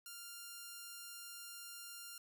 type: tone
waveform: 5% pulse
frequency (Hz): 1396.9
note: F6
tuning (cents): 0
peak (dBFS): -37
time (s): 0.06-2.18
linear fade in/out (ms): 2
effects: none